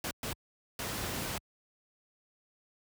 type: noise bursts at uneven times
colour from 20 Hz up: pink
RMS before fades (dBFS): -36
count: 3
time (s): 0.04-0.11 / 0.23-0.33 / 0.79-1.38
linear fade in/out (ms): 2
effects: high-pass 60 Hz 12 dB/octave